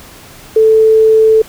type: tone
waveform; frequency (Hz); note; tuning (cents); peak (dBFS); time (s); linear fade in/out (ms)
sine; 440; A4; 0; -4; 0.56-1.42; 5
effects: pink hiss -36 dBFS RMS until 1.48 s